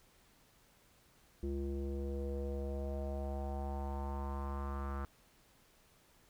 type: tone with low-pass filter sweep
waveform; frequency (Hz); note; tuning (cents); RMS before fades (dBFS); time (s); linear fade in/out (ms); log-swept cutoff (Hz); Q
square; 69.3; C#2; 0; -39; 1.43-5.05; 0; 350 to 1300; 4.3
effects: pink hiss -67 dBFS RMS until 6.29 s